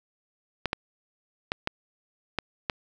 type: clicks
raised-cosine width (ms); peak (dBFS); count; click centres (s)
0.3; -10; 6; 0.657 / 0.731 / 1.519 / 1.674 / 2.387 / 2.698
effects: none